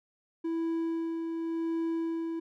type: tone with tremolo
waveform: triangle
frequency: 329.6 Hz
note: E4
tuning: in tune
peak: -26 dBFS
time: 0.44-2.4 s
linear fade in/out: 10 ms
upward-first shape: sine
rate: 0.9 Hz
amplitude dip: 35%
effects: none